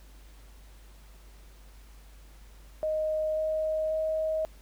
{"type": "tone with pitch steps", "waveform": "sine", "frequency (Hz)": [622.3, 626.6, 631], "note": ["D#5", "D#5", "D#5"], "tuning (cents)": [0, 12, 24], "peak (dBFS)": -26, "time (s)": [2.83, 4.45], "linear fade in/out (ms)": 0, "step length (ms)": 540, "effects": ["added 50 Hz sine -49 dBFS peak until 4.61 s", "pink hiss -59 dBFS RMS until 4.61 s"]}